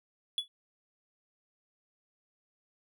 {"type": "tone with exponential decay", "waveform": "triangle", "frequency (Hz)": 3409, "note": "G#7", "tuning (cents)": 45, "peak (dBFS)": -23, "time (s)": [0.38, 0.48], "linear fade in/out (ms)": 1, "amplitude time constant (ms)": 20, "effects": []}